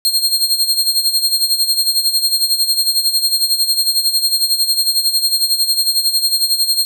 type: tone with tremolo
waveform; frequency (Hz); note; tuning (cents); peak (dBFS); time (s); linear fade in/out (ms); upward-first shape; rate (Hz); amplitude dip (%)
sawtooth; 4221; C8; +14; -7; 0.05-6.85; 0; sine; 11; 70
effects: none